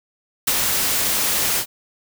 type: noise with ADSR envelope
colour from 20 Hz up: white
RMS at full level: -17 dBFS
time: 0.47-1.66 s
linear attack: 8 ms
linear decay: 41 ms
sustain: -3 dB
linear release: 75 ms
effects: none